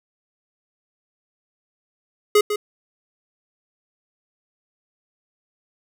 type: tone with echo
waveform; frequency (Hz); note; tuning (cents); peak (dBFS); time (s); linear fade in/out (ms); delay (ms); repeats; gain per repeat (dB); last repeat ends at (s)
square; 417.6; G#4; +10; -12; 2.35-2.41; 5; 150; 1; -9; 2.56
effects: none